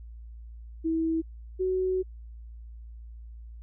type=tone pair in turn; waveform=sine; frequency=324.6 / 372.5 Hz; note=E4 / F#4; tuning=-27 / +12 cents; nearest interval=major second; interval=239 cents; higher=second; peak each=-24 dBFS; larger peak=neither; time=0.84-1.22 / 1.59-2.03 s; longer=second; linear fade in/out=20 ms; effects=added 57 Hz sine -41 dBFS peak until 3.62 s